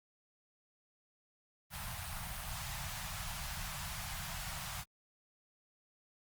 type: band-stop noise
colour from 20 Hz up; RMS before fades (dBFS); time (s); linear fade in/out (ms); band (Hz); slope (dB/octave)
pink; -42; 1.7-4.85; 50; 180 to 670; 48
effects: Opus 32 kbps